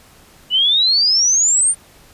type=exponential sweep; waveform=sine; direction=up; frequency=2910 to 9140 Hz; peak=-11 dBFS; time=0.5-1.75 s; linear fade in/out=50 ms; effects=pink hiss -47 dBFS RMS until 2.13 s + resampled to 32000 Hz